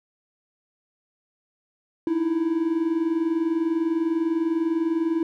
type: tone pair together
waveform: triangle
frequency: 311.1 / 331.1 Hz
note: D#4 / E4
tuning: 0 / +8 cents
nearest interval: minor second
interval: 108 cents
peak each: -25 / -20 dBFS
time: 2.07-5.23 s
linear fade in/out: 2 ms
effects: none